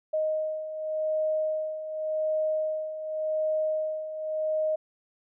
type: beating tone pair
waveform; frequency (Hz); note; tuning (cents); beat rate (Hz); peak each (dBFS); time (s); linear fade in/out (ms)
sine; 622.3 / 623.18; D#5 / D#5; 0 / +3; 0.88; -33 / -27; 0.13-4.76; 10
effects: none